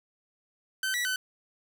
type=tone with pitch steps; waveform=sawtooth; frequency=1536 / 1947 / 1515 Hz; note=G6 / B6 / F#6; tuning=-36 / -25 / +40 cents; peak=-24 dBFS; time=0.83-1.16 s; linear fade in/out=2 ms; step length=110 ms; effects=none